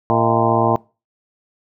harmonic tone with a mistuned harmonic, 114.5 Hz, A#2, 31 cents flat, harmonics 1 / 2 / 3 / 4 / 5 / 6 / 7 / 8 / 9, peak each -22 / -22 / -22 / -22 / -22 / -22 / -22 / -22 / -22 dBFS, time 0.1-0.76 s, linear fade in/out 0 ms, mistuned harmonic 5, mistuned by +120 cents, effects noise-tail reverb RT60 0.3 s tail -22 dB re dry

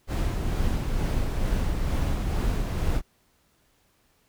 brown noise with tremolo, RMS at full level -24 dBFS, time 0.07-3.02 s, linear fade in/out 50 ms, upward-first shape sine, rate 2.2 Hz, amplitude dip 30%, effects pink hiss -66 dBFS RMS until 4.28 s

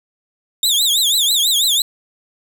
sawtooth tone with vibrato, 3620 Hz, A7, 48 cents sharp, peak -10 dBFS, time 0.63-1.82 s, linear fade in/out 2 ms, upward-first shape triangle, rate 6.1 Hz, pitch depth 220 cents each way, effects 8-bit

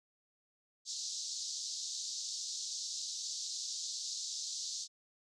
white band-pass noise, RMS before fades -41 dBFS, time 0.85-4.88 s, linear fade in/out 50 ms, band 3900 to 7000 Hz, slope 48 dB/octave, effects none

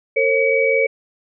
sine tone cluster, 454.2 / 540 / 2272 Hz, A#4 / C#5 / C#7, -45 / -45 / +42 cents, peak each -18 dBFS, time 0.16-0.87 s, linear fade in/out 10 ms, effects none

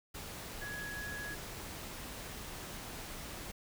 sine tone in noise, 1674 Hz, G#6, 13 cents sharp, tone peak -41 dBFS, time 0.61-1.35 s, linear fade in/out 10 ms, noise pink, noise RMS -45 dBFS, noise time 0.14-3.52 s, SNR +1 dB, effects none

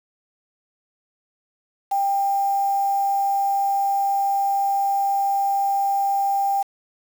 sine tone with quantisation, 793 Hz, G5, 20 cents sharp, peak -18 dBFS, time 1.91-6.63 s, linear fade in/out 10 ms, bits 6, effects none

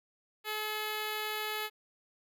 5% pulse tone with notch filter, 427.8 Hz, A4, 49 cents flat, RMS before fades -36 dBFS, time 0.44-1.7 s, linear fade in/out 50 ms, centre 5600 Hz, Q 1.5, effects none

